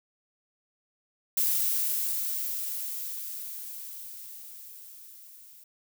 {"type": "noise with level ramp", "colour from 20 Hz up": "violet", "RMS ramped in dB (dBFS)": [-25, -52], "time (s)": [1.37, 5.64], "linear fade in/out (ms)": 5, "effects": []}